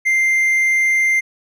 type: tone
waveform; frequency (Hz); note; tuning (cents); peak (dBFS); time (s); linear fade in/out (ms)
triangle; 2093; C7; 0; -11; 0.05-1.21; 20
effects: none